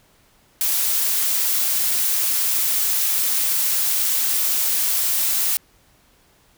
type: noise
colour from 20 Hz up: blue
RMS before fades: -20 dBFS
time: 0.61-5.57 s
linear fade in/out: 0 ms
effects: pink hiss -57 dBFS RMS until 6.57 s